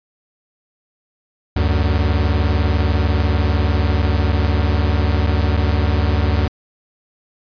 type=tone pair together; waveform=45% pulse; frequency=73.9 / 93.98 Hz; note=D2 / F#2; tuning=+11 / +28 cents; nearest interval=major third; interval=417 cents; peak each=-16 / -18 dBFS; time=1.56-6.48 s; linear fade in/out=5 ms; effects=resampled to 11025 Hz